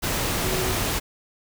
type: tone in noise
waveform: sine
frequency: 372.6 Hz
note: F#4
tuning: 12 cents sharp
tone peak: -29 dBFS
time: 0.43-0.74 s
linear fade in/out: 20 ms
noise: pink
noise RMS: -25 dBFS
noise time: 0.02-1 s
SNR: -7 dB
effects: none